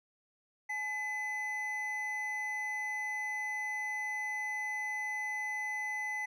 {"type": "tone pair together", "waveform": "triangle", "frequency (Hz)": [846, 2012], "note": ["G#5", "B6"], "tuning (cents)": [32, 32], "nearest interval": "octave + minor third", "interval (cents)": 1500, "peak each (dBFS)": [-40, -33], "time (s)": [0.69, 6.26], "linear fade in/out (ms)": 10, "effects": []}